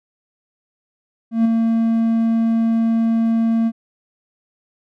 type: tone with ADSR envelope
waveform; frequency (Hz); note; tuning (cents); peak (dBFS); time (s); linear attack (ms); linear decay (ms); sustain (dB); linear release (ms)
triangle; 227.3; A#3; -43; -8; 1.31-3.72; 140; 9; -4; 50
effects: none